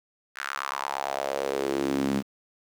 sawtooth tone with high-pass filter sweep, 68.8 Hz, C#2, 12 cents flat, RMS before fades -29 dBFS, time 0.35-2.23 s, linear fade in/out 50 ms, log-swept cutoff 1600 to 210 Hz, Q 3.7, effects low-pass 10000 Hz 12 dB/octave + 8-bit

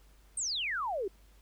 sine exponential sweep, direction down, 8870 to 361.3 Hz, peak -31 dBFS, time 0.37-1.08 s, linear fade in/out 5 ms, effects added 50 Hz sine -58 dBFS peak until 1.41 s + pink hiss -66 dBFS RMS until 1.41 s

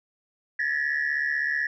sine tone cluster, 1693 / 1769 / 1912 Hz, G#6 / A6 / A#6, +33 / +9 / +43 cents, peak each -27 dBFS, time 0.59-1.67 s, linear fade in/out 5 ms, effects tanh soft clip ceiling -18 dBFS

